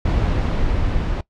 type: noise with level ramp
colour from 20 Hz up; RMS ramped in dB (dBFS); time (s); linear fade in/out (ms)
brown; -17 to -21; 0.05-1.21; 5
effects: noise-tail reverb RT60 0.1 s tail -20 dB re dry + low-pass 4000 Hz 12 dB/octave